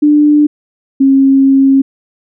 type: tone pair in turn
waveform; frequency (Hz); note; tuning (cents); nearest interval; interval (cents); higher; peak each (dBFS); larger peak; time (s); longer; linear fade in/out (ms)
sine; 296.8 / 270.7; D4 / C#4; +18 / -41; major second; 159; first; -4; neither; 0.02-0.47 / 1-1.82; second; 10
effects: none